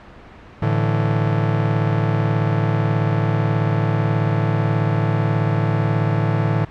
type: chord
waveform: 45% pulse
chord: A suspended fourth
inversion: none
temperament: just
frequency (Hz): 110 / 146.67 / 165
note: A2 / D3 / E3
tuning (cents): 0 / -2 / +2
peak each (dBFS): -19 / -21 / -24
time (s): 0.62-6.65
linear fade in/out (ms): 5
effects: pink hiss -41 dBFS RMS until 6.7 s + low-pass 2000 Hz 12 dB/octave